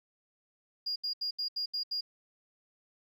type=tone bursts; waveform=sine; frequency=4840 Hz; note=D#8; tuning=49 cents flat; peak=-30 dBFS; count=7; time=0.86-2.01 s; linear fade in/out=10 ms; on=100 ms; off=75 ms; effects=tanh soft clip ceiling -26 dBFS + 12-bit